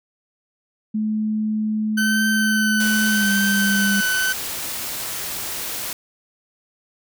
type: tone with pitch glide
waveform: sine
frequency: 215.4 to 201 Hz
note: A3 to G3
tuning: -37 to +44 cents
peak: -19 dBFS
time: 0.94-4.01 s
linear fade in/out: 10 ms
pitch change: -119 cents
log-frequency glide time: 3.08-3.31 s
type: tone with vibrato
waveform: 40% pulse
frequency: 1526 Hz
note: G6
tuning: 47 cents flat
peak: -18 dBFS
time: 1.97-4.33 s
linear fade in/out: 10 ms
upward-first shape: triangle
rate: 0.84 Hz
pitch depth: 25 cents each way
type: noise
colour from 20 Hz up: white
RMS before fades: -28 dBFS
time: 2.8-5.93 s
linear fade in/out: 2 ms
effects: none